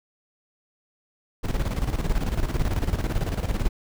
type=noise with tremolo; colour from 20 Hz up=brown; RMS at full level=-22 dBFS; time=1.43-3.69 s; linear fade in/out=20 ms; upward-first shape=square; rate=18 Hz; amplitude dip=65%; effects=none